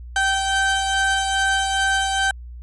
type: tone pair together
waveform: 30% pulse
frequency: 777 / 1551.6 Hz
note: G5 / G6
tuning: -16 / -18 cents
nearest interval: octave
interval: 1198 cents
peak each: -18 dBFS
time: 0.16-2.31 s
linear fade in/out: 2 ms
effects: added 60 Hz sine -33 dBFS peak until 2.62 s + MP3 48 kbps